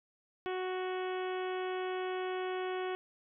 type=harmonic tone; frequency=370 Hz; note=F#4; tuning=in tune; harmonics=1 / 2 / 3 / 4 / 5 / 6 / 7 / 8 / 9; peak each=-35 / -41 / -45 / -47 / -49 / -51 / -52 / -53 / -54 dBFS; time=0.46-2.95 s; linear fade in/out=0 ms; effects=none